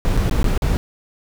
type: noise with dropouts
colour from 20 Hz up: brown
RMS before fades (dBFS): -17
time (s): 0.05-0.77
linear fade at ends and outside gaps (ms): 0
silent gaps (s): 0.168-0.175 / 0.296-0.312 / 0.43-0.443 / 0.577-0.621
effects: none